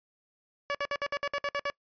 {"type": "tone bursts", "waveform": "15% pulse", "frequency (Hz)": 570, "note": "C#5", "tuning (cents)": 48, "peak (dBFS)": -22, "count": 10, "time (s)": [0.7, 1.7], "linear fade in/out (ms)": 0, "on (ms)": 46, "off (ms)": 60, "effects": ["noise-tail reverb RT60 0.1 s tail -24 dB re dry", "resampled to 11025 Hz"]}